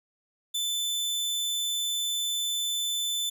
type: tone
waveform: sawtooth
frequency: 3520 Hz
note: A7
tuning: in tune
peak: -24 dBFS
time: 0.54-3.3 s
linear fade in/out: 10 ms
effects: none